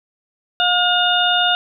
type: harmonic tone with a mistuned harmonic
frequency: 715 Hz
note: F5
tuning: 41 cents sharp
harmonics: 1 / 2 / 4 / 5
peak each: -19 / -19 / -19 / -19 dBFS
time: 0.6-1.55 s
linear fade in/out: 0 ms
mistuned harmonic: 5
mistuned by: +19 cents
effects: none